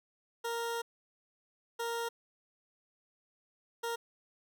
20% pulse tone bursts at uneven times, 465.8 Hz, A#4, 1 cent flat, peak -29 dBFS, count 3, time 0.44-0.82 / 1.79-2.09 / 3.83-3.96 s, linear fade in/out 10 ms, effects none

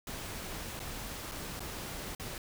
pink noise with dropouts, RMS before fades -41 dBFS, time 0.07-2.38 s, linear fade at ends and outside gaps 2 ms, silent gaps 0.794-0.8 / 1.314-1.318 / 1.595-1.604 / 2.15-2.197 s, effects none

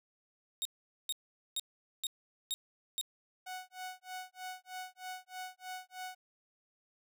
sawtooth tone bursts, 3729 Hz, A#7, in tune, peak -30 dBFS, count 6, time 0.62-3.012 s, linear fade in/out 0 ms, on 32 ms, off 440 ms
sawtooth tone with tremolo, 740 Hz, F#5, in tune, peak -36 dBFS, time 3.46-6.15 s, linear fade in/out 10 ms, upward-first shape sine, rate 3.2 Hz, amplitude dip 100%
effects none

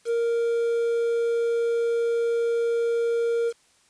triangle tone with quantisation, 466.2 Hz, A#4, in tune, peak -19 dBFS, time 0.05-3.53 s, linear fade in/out 50 ms, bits 7, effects white hiss -61 dBFS RMS until 3.89 s + resampled to 22050 Hz

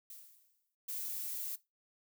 violet noise with exponential decay, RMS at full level -48 dBFS, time 0.1-0.75 s, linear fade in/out 2 ms, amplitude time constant 140 ms
violet noise, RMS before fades -40 dBFS, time 0.88-1.56 s, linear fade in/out 10 ms
effects noise-tail reverb RT60 0.2 s tail -17 dB re dry

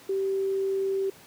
sine tone, 388.1 Hz, G4, 17 cents flat, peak -24 dBFS, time 0.09-1.1 s, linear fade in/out 5 ms, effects pink hiss -51 dBFS RMS until 1.26 s + high-pass 150 Hz 12 dB/octave

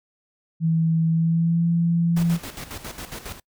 sine tone with pitch glide, 162.9 to 169.03 Hz, E3 to E3, -20 to +44 cents, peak -17 dBFS, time 0.6-2.39 s, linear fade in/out 50 ms, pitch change +64 cents, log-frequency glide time 1.09-1.66 s
pink noise with tremolo, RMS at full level -34 dBFS, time 2.16-3.4 s, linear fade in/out 10 ms, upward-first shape square, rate 7.3 Hz, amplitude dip 65%
effects noise-tail reverb RT60 0.1 s tail -24 dB re dry

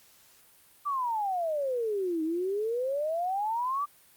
sine exponential two-way sweep, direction down then up, 1188 to 311.1 to 1188 Hz, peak -27 dBFS, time 0.85-3.86 s, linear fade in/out 20 ms, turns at 2.23 s, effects white hiss -59 dBFS RMS until 4.16 s + Opus 48 kbps

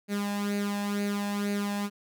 sawtooth tone with flanger, 203.4 Hz, G#3, 36 cents flat, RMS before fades -30 dBFS, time 0.08-1.9 s, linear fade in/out 50 ms, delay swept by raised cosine 0.45 to 1.18 ms, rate 2.1 Hz, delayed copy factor +0.65, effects none

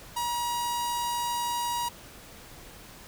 sawtooth tone with notch filter, 956 Hz, A#5, 43 cents sharp, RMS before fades -30 dBFS, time 0.16-1.89 s, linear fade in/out 10 ms, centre 2100 Hz, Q 1.4, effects pink hiss -48 dBFS RMS until 3.07 s

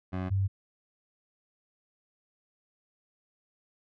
20% pulse / sine tone pair in turn, 92.5 / 97.17 Hz, F#2 / G2, 0 / -15 cents, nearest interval minor second, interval 85 cents, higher second, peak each -26 / -24 dBFS, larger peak second, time 0.12-0.3 / 0.3-0.48 s, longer neither, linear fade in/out 20 ms, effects low-pass 2000 Hz 12 dB/octave

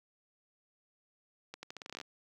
accelerating click train, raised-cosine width 0.2 ms, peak -26 dBFS, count 13, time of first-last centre 1.54-2.013 s, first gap 90 ms, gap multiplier 0.83, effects high-pass 150 Hz 12 dB/octave + 11-bit

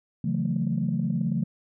sine chord, F# minor seventh, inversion second, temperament just, 138.75 / 166.5 / 185 / 222 Hz, C#3 / E3 / F#3 / A3, +2 / +18 / 0 / +16 cents, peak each -29 / -28 / -29 / -28 dBFS, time 0.24-1.44 s, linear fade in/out 5 ms, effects tanh soft clip ceiling -15 dBFS

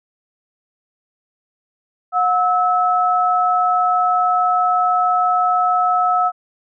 sine tone pair together, 724.6 / 1300 Hz, F#5 / E6, -36 / -24 cents, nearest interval minor seventh, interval 1012 cents, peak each -16 dBFS, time 2.12-6.32 s, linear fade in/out 50 ms, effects none

